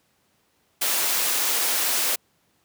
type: high-pass noise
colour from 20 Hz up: white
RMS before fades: -23 dBFS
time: 0.81-2.16 s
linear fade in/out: 10 ms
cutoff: 340 Hz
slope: 12 dB/octave
effects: pink hiss -66 dBFS RMS until 2.64 s + high-pass 100 Hz 12 dB/octave